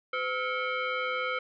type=tone with frequency modulation; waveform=sine; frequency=392 Hz; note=G4; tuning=in tune; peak=-28 dBFS; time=0.13-1.39 s; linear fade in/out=5 ms; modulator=901 Hz; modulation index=2.5; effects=none

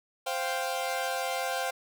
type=chord; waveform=sawtooth; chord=C suspended fourth; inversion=none; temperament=equal; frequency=523.3 / 698.5 / 784 Hz; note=C5 / F5 / G5; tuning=0 / 0 / 0 cents; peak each=-30 dBFS; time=0.26-1.71 s; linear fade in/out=10 ms; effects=none

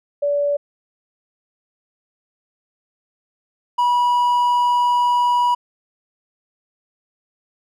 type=tone pair in turn; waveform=sine / triangle; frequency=576 / 972.9 Hz; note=D5 / B5; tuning=-34 / -26 cents; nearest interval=major sixth; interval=908 cents; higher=second; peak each=-16 / -12 dBFS; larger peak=second; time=0.22-0.57 / 3.78-5.55 s; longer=second; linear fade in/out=10 ms; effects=none

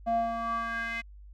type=tone with band-pass filter sweep; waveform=square; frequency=230 Hz; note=A#3; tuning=23 cents flat; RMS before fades=-31 dBFS; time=0.06-1.02 s; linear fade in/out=20 ms; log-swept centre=610 to 2200 Hz; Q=4.9; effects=added 50 Hz sine -46 dBFS peak until 1.33 s

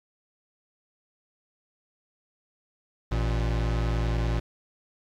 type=tone pair together; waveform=square; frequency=55.37 / 115.9 Hz; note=A1 / A#2; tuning=+12 / -10 cents; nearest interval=octave + minor second; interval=1278 cents; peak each=-26 / -30 dBFS; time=3.11-4.4 s; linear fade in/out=10 ms; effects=low-pass 5000 Hz 12 dB/octave + 9-bit

